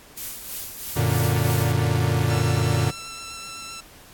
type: noise with tremolo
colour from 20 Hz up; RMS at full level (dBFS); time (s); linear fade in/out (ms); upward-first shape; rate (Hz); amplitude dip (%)
blue; -31; 0.17-1.72; 5; sine; 3.1; 55
type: chord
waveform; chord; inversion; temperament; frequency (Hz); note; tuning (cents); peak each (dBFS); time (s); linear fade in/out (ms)
45% pulse; Gb augmented; none; equal; 92.5 / 116.54 / 146.83; Gb2 / Bb2 / D3; 0 / 0 / 0; -25 / -22 / -24; 0.96-2.91; 10
type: tone with vibrato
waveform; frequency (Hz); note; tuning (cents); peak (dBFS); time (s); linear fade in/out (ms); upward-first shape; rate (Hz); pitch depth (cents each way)
10% pulse; 1341; E6; +29; -26; 2.29-3.81; 10; square; 7.9; 9
effects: pink hiss -48 dBFS RMS until 4.13 s + AAC 64 kbps